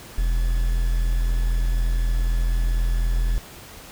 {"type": "tone with quantisation", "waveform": "triangle", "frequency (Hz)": 42, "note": "E1", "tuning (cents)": 33, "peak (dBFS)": -16, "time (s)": [0.18, 3.38], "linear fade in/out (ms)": 0, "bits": 7, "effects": ["pink hiss -42 dBFS RMS until 3.91 s"]}